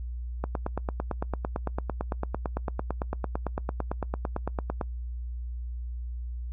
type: click train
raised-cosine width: 1 ms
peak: -15 dBFS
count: 40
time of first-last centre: 0.44-4.812 s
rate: 8.92 Hz
effects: noise-tail reverb RT60 0.1 s tail -25 dB re dry + added 60 Hz sine -32 dBFS peak until 6.52 s